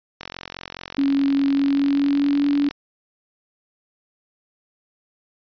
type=click train; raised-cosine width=0.2 ms; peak=-14 dBFS; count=113; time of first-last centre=0.21-2.71 s; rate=44.8 Hz
type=tone with pitch glide; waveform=sine; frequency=277.2 to 285.5 Hz; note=C#4 to D4; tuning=0 to -49 cents; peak=-16 dBFS; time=0.98-2.69 s; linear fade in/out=5 ms; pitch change=+51 cents; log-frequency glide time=1.5-2.5 s
effects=resampled to 11025 Hz